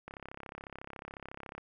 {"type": "click train", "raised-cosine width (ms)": 0.5, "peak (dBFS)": -28, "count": 52, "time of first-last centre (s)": [0.08, 1.58], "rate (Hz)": 34, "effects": []}